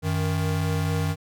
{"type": "tone pair together", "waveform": "square", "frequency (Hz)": [93.23, 156.8], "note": ["F#2", "D#3"], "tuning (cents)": [14, 14], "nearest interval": "major sixth", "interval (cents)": 900, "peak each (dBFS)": -26, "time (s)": [0.02, 1.16], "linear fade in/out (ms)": 50, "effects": []}